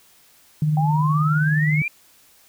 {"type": "tone with tremolo", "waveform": "sine", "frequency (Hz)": 152.5, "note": "D#3", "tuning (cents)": -34, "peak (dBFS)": -15, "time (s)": [0.62, 1.82], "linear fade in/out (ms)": 2, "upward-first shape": "sine", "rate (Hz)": 19, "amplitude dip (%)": 35}
{"type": "exponential sweep", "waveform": "sine", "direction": "up", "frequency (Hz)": [772, 2431], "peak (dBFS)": -22, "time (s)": [0.77, 1.88], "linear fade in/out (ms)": 2}
{"effects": ["white hiss -54 dBFS RMS until 2.48 s"]}